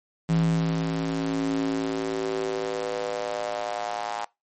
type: tone with high-pass filter sweep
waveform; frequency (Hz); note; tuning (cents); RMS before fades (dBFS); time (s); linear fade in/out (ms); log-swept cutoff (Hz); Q
square; 54.9; A1; -3; -27; 0.29-4.25; 0; 160 to 830; 4.1
effects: noise-tail reverb RT60 0.2 s tail -22 dB re dry + MP3 32 kbps